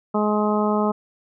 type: harmonic tone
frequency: 210.6 Hz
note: G#3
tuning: 24 cents sharp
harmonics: 1 / 2 / 3 / 4 / 5 / 6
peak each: -21 / -24 / -26 / -27 / -28 / -29 dBFS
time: 0.14-0.92 s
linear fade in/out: 10 ms
effects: none